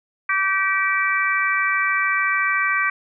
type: harmonic tone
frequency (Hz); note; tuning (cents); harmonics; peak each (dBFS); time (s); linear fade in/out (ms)
386.6; G4; -24; 3 / 4 / 5 / 6; -23 / -23 / -23 / -23; 0.29-2.9; 5
effects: none